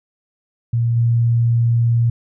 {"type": "tone with level steps", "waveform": "sine", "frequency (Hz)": 117.3, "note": "A#2", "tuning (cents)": 11, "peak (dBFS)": [-14, -12], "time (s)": [0.73, 2.1], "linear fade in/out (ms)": 5, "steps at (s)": 0.96, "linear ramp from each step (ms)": 10, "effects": []}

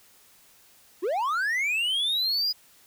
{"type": "linear sweep", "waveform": "triangle", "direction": "up", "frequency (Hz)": [311.8, 4987], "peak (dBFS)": -22, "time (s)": [1.02, 2.53], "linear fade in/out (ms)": 20, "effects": ["white hiss -57 dBFS RMS until 2.86 s"]}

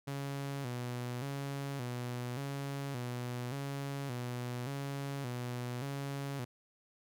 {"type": "tone with vibrato", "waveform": "sawtooth", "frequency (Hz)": 130.81, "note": "C3", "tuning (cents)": 0, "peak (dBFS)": -33, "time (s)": [0.07, 6.45], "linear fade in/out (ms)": 10, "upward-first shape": "square", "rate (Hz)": 0.87, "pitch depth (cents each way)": 110, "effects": []}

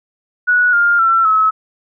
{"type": "tone with pitch steps", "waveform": "sine", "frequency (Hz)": [1467, 1405.6, 1346.8, 1290.4], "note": ["F#6", "F6", "E6", "E6"], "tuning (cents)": [-15, 11, 37, -37], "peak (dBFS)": -9, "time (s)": [0.47, 1.51], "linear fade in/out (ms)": 20, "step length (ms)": 260, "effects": []}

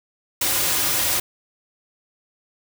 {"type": "noise with comb filter", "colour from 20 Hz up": "white", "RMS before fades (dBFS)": -21, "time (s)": [0.41, 1.2], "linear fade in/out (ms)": 5, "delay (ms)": 4.5, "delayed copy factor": -0.65, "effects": []}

